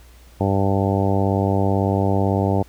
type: harmonic tone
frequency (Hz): 98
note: G2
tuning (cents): 0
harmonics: 1 / 2 / 3 / 4 / 5 / 6 / 7 / 8 / 9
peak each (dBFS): -20 / -23 / -25 / -26 / -27 / -28 / -28 / -29 / -30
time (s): 0.4-2.63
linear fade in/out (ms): 10
effects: added 60 Hz sine -45 dBFS peak until 2.68 s + pink hiss -52 dBFS RMS until 2.68 s